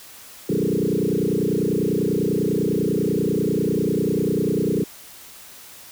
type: tone with frequency modulation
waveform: sine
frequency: 300 Hz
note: D4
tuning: 37 cents sharp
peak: -18 dBFS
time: 0.49-4.84 s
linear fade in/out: 5 ms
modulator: 30.1 Hz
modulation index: 5.2
effects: white hiss -43 dBFS RMS until 5.91 s

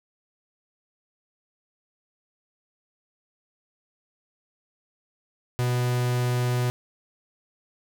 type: tone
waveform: 45% pulse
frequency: 123.47 Hz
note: B2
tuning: in tune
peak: -22 dBFS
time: 5.59-6.7 s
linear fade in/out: 0 ms
effects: none

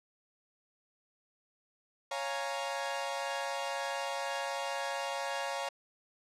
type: chord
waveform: sawtooth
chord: Bb minor seventh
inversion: first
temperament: equal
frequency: 554.4 / 698.5 / 830.6 / 932.3 Hz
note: Db5 / F5 / Ab5 / Bb5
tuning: 0 / 0 / 0 / 0 cents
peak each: -34 / -37 / -37 / -36 dBFS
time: 2.11-5.69 s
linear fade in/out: 5 ms
effects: low-pass 8000 Hz 12 dB/octave

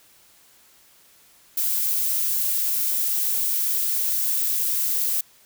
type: noise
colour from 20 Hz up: violet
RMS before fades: -23 dBFS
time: 1.57-5.21 s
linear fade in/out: 5 ms
effects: white hiss -55 dBFS RMS until 5.45 s

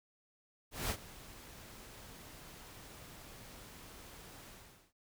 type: noise with ADSR envelope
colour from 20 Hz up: pink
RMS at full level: -35 dBFS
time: 0.71-4.93 s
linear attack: 190 ms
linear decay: 64 ms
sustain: -18 dB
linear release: 460 ms
effects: none

